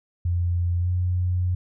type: tone with pitch glide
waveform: sine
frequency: 87.3 to 89.96 Hz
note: F2 to F#2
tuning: 0 to -48 cents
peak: -20 dBFS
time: 0.25-1.55 s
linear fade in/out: 5 ms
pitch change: +52 cents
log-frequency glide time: 0.8-0.88 s
effects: none